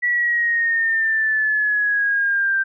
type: exponential sweep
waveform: sine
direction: down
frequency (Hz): 1951 to 1568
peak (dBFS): -16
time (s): 0.02-2.64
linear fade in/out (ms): 20
effects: none